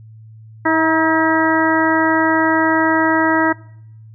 harmonic tone with a mistuned harmonic, 321.2 Hz, E4, 45 cents flat, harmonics 1 / 2 / 3 / 4 / 5 / 6, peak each -16 / -21 / -18 / -22 / -21 / -21 dBFS, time 0.65-3.53 s, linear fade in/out 10 ms, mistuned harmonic 3, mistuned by -21 cents, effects noise-tail reverb RT60 0.7 s tail -21 dB re dry + added 110 Hz sine -37 dBFS peak until 4.14 s

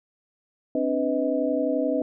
sine tone cluster, 264.1 / 295.6 / 499.4 / 634 Hz, C4 / D4 / B4 / D#5, +16 / +11 / +19 / +32 cents, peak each -27 dBFS, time 0.75-2.02 s, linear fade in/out 2 ms, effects none

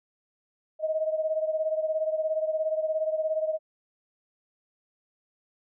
sine beating tone pair, 626 / 643 Hz, D#5 / E5, +10 / -43 cents, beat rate 17 Hz, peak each -26 / -31 dBFS, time 0.79-3.59 s, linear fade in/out 50 ms, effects none

